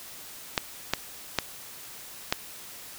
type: clicks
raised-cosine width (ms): 0.2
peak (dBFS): -5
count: 4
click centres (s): 0.578 / 0.936 / 1.387 / 2.325
effects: white hiss -44 dBFS RMS until 2.98 s